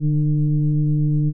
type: tone with frequency modulation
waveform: sine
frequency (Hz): 148.9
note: D3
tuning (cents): +24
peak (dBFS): -15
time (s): 0-1.33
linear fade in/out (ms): 50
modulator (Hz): 153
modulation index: 0.62
effects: none